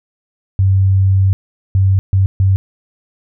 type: tone bursts at uneven times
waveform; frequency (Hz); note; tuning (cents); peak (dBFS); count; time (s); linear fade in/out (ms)
sine; 96.1; G2; -34; -8; 4; 0.59-1.33 / 1.75-1.99 / 2.13-2.26 / 2.4-2.56; 0
effects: none